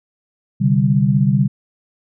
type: chord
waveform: sine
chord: C suspended second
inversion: none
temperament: equal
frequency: 130.81 / 146.83 / 196 Hz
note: C3 / D3 / G3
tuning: 0 / 0 / 0 cents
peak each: -16 dBFS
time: 0.6-1.48 s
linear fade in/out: 20 ms
effects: none